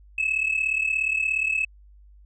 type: tone pair together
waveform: sine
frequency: 2575 / 2612 Hz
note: E7 / E7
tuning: -41 / -17 cents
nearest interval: unison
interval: 24 cents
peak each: -23 dBFS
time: 0.18-1.65 s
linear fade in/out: 5 ms
effects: tanh soft clip ceiling -17 dBFS + added 50 Hz sine -48 dBFS peak until 2.25 s